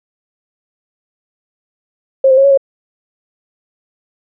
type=tone with pitch steps; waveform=sine; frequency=535 / 522 / 544 / 557 / 546 Hz; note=C5 / C5 / C#5 / C#5 / C#5; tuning=+38 / -4 / -33 / +8 / -26 cents; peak=-5 dBFS; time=2.24-2.575 s; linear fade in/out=5 ms; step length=67 ms; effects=none